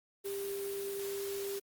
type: tone in noise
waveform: sine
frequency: 397 Hz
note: G4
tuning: 22 cents sharp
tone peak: -36 dBFS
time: 0.24-1.6 s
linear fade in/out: 20 ms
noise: white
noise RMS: -45 dBFS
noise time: 0.24-1.6 s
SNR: +6 dB
effects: Opus 32 kbps